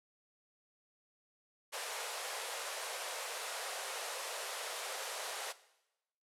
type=band-pass noise; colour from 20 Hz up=pink; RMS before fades=-42 dBFS; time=1.72-5.53 s; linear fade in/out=20 ms; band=460 to 12000 Hz; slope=48 dB/octave; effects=noise-tail reverb RT60 0.9 s tail -17 dB re dry